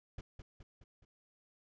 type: noise with echo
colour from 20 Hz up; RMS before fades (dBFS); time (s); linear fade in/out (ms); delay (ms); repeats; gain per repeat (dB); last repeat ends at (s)
brown; -42; 0.18-0.21; 5; 210; 4; -5; 1.05
effects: resampled to 16000 Hz